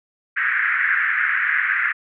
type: band-pass noise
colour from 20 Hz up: pink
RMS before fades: -20 dBFS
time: 0.36-1.93 s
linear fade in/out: 20 ms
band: 1500 to 2000 Hz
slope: 48 dB/octave
effects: none